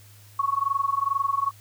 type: tone with amplitude modulation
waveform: sine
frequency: 1108.7 Hz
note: C#6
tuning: in tune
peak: -18 dBFS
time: 0.39-1.51 s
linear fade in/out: 5 ms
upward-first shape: sine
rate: 22.3 Hz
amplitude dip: 90%
effects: added 103 Hz sine -49 dBFS peak until 1.6 s + white hiss -54 dBFS RMS until 1.6 s